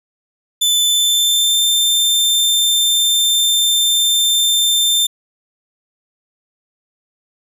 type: tone with pitch glide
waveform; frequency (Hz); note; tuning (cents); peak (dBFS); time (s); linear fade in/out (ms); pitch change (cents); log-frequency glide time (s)
sawtooth; 3520 to 3579; A7 to A7; 0 to +29; -9; 0.61-5.07; 10; +29; 0.84-1.6
effects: none